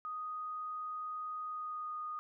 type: tone with pitch glide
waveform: sine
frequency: 1244.5 to 1233.1 Hz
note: D#6 to D#6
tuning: 0 to -16 cents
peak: -38 dBFS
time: 0.05-2.19 s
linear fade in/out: 0 ms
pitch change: -16 cents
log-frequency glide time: 1.44-1.97 s
effects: none